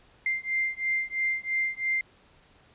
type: beating tone pair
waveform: sine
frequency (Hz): 2093 / 2096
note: C7 / C7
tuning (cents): 0 / +2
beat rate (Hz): 3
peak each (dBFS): -29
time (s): 0.26-2.01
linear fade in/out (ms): 2
effects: pink hiss -59 dBFS RMS until 2.74 s + resampled to 8000 Hz